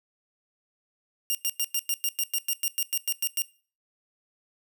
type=tone bursts; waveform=5% pulse; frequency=2816 Hz; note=F7; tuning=14 cents sharp; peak=-15 dBFS; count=15; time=1.3-3.42 s; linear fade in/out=0 ms; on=48 ms; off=100 ms; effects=noise-tail reverb RT60 0.4 s tail -21 dB re dry